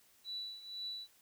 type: tone with tremolo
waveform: sine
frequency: 3951 Hz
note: B7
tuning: in tune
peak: -38 dBFS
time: 0.24-1.08 s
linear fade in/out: 50 ms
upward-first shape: triangle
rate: 2 Hz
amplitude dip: 80%
effects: white hiss -67 dBFS RMS until 1.21 s